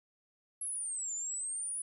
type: exponential two-way sweep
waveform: sine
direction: down then up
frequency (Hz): 11175 to 7030 to 10030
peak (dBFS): -35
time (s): 0.61-1.82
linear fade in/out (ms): 5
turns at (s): 1.14
effects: none